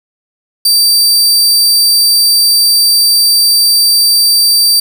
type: tone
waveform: sawtooth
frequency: 4658 Hz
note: D8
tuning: 15 cents flat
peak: -3 dBFS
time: 0.65-4.8 s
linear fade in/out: 5 ms
effects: none